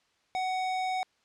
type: tone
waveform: square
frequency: 746 Hz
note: F#5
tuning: 14 cents sharp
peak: -29 dBFS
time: 0.35-1.03 s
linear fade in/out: 0 ms
effects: white hiss -70 dBFS RMS until 1.24 s + low-pass 5000 Hz 12 dB/octave